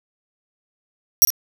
20% pulse tone with echo, 5700 Hz, F8, 34 cents sharp, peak -3 dBFS, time 1.22-1.25 s, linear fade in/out 0 ms, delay 53 ms, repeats 1, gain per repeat -11 dB, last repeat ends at 1.303 s, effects none

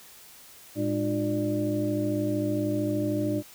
sine tone cluster, 111.8 / 207 / 302.8 / 356 / 593 Hz, A2 / G#3 / D#4 / F4 / D5, +28 / -5 / -47 / +33 / +17 cents, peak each -32 / -34 / -27 / -35 / -32 dBFS, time 0.75-3.43 s, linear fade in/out 50 ms, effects white hiss -50 dBFS RMS until 3.54 s

